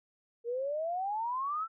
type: exponential sweep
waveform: sine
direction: up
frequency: 458.5 to 1354 Hz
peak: -31 dBFS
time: 0.44-1.68 s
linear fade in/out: 50 ms
effects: none